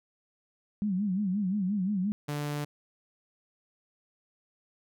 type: tone with vibrato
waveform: sine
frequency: 195.7 Hz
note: G3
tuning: 3 cents flat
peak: -26 dBFS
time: 0.82-2.12 s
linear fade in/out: 0 ms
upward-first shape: sine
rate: 5.7 Hz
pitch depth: 140 cents each way
type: tone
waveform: sawtooth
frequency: 146.83 Hz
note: D3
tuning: in tune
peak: -27 dBFS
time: 2.28-2.65 s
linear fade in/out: 10 ms
effects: none